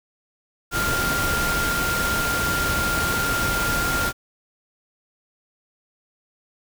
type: tone in noise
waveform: sine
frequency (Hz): 1396.9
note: F6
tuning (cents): 0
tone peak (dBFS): -23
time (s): 0.71-4.13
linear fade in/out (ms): 50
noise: pink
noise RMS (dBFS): -25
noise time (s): 0.71-4.13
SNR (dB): -1
effects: none